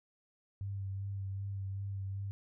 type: tone with vibrato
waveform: sine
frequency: 98 Hz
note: G2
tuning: in tune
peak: -36 dBFS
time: 0.61-2.31 s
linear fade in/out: 0 ms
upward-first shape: sine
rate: 2.6 Hz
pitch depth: 23 cents each way
effects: none